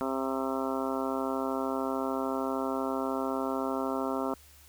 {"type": "harmonic tone", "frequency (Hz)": 133.2, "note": "C3", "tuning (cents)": 31, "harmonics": [2, 3, 4, 5, 6, 7, 8, 9, 10], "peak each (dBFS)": [-33, -36, -37, -37, -42, -39, -41, -42, -40], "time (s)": [0.01, 4.34], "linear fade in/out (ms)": 0, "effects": ["added 73 Hz sine -57 dBFS peak until 4.68 s", "white hiss -57 dBFS RMS until 4.68 s"]}